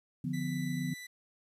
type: chord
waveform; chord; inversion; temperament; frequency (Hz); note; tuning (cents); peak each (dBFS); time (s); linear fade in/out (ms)
sine; B diminished; first; equal with one note detuned; 146.83 / 174.61 / 250.2; D3 / F3 / B3; 0 / 0 / +23; -36; 0.24-0.94; 5
type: tone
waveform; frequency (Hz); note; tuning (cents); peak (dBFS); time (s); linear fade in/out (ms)
sawtooth; 1983; B6; +7; -40; 0.33-1.07; 10
effects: resampled to 32000 Hz + 11-bit